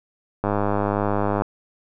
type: click train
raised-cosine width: 1 ms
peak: -8 dBFS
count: 101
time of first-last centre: 0.44-1.42 s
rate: 102 Hz
effects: none